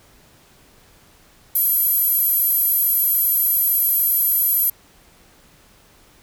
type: tone with high-pass filter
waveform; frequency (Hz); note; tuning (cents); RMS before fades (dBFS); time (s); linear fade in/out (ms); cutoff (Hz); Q
square; 454.7; A#4; -43; -18; 1.55-4.7; 5; 12000; 8
effects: pink hiss -52 dBFS RMS until 6.22 s